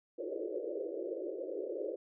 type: band-pass noise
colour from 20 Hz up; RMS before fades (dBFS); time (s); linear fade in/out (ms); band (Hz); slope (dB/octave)
white; -39; 0.18-1.96; 10; 320 to 580; 96
effects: none